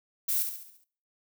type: noise with echo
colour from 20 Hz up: violet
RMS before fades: -28 dBFS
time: 0.28-0.43 s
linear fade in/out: 10 ms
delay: 69 ms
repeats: 6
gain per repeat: -6 dB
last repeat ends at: 0.844 s
effects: noise-tail reverb RT60 0.5 s tail -21 dB re dry